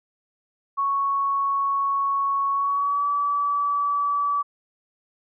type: tone with pitch glide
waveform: sine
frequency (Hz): 1108.7 to 1149.8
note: C#6 to D6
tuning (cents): 0 to -37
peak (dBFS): -20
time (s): 0.77-4.43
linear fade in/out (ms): 20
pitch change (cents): +63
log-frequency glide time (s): 2.52-3.07
effects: none